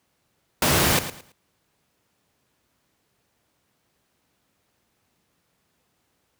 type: noise with echo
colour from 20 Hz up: pink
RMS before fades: -19 dBFS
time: 0.62-0.99 s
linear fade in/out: 2 ms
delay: 110 ms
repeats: 3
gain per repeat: -12 dB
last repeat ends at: 1.32 s
effects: pink hiss -70 dBFS RMS until 6.39 s + high-pass 80 Hz 12 dB/octave